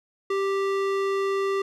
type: tone with band-pass filter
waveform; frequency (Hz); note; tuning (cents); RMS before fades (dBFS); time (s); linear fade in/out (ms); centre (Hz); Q
square; 392; G4; 0; -25; 0.3-1.62; 5; 870; 0.51
effects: none